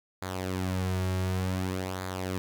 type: tone with flanger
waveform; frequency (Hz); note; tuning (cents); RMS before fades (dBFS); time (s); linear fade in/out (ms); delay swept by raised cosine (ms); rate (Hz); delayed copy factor
sawtooth; 93; F#2; +9; -31; 0.22-2.38; 0; 0.35 to 4.05; 0.55; -0.6
effects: none